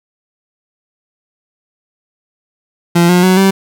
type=tone with pitch steps; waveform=30% pulse; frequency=171.7 / 178.58 / 185.73 / 193.17 Hz; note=F3 / F3 / F#3 / G3; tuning=-29 / +39 / +7 / -25 cents; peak=-4 dBFS; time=2.95-3.51 s; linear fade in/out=10 ms; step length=140 ms; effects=none